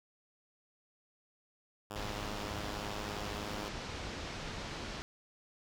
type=tone; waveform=5% pulse; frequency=103.4 Hz; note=G#2; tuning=7 cents flat; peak=-30 dBFS; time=1.9-3.69 s; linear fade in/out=5 ms
type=low-pass noise; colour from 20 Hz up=pink; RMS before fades=-42 dBFS; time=1.96-5.02 s; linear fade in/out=0 ms; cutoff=5900 Hz; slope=24 dB/octave
effects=none